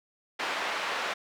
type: band-pass noise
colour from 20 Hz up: pink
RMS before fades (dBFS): -32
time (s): 0.39-1.14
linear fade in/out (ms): 10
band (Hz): 750 to 3000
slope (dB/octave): 12
effects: none